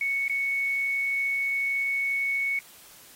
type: tone with dropouts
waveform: sine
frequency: 2217 Hz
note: C#7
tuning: in tune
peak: -24 dBFS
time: 0.01-2.59 s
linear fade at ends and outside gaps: 2 ms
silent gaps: 0.281-0.296 s
effects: white hiss -51 dBFS RMS until 3.15 s + AAC 48 kbps